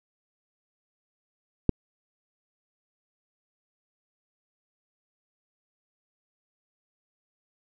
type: click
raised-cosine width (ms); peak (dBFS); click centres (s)
3; -6; 1.693
effects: none